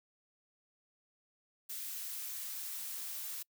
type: noise with high-pass filter sweep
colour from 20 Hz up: blue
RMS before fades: -42 dBFS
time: 1.69-3.43 s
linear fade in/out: 10 ms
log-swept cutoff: 1500 to 280 Hz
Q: 0.72
effects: noise-tail reverb RT60 0.1 s tail -26 dB re dry